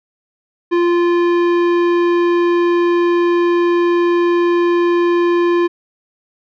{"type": "tone with tanh clipping", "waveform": "sine", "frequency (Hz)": 346.8, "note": "F4", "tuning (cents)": -12, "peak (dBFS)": -13, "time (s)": [0.71, 5.68], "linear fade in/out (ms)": 20, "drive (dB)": 15, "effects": []}